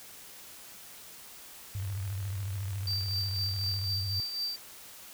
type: tone with vibrato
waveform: sine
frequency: 98 Hz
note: G2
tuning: in tune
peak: -32 dBFS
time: 1.75-4.2 s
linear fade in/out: 0 ms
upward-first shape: sine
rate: 14 Hz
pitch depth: 100 cents each way
type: click train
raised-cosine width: 0.3 ms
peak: -34 dBFS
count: 82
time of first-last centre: 1.8-3.84 s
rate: 39.7 Hz
type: tone with tremolo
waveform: triangle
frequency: 4661 Hz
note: D8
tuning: 14 cents flat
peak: -28 dBFS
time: 2.87-4.56 s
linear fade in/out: 2 ms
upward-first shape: triangle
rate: 4 Hz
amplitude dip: 60%
effects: white hiss -49 dBFS RMS until 5.13 s